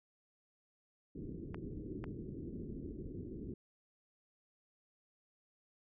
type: low-pass noise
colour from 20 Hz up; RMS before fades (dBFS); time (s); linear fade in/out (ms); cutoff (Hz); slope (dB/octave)
white; -45; 1.15-3.54; 5; 390; 48
type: clicks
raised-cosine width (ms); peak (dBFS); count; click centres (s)
0.5; -30; 2; 1.545 / 2.041
effects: none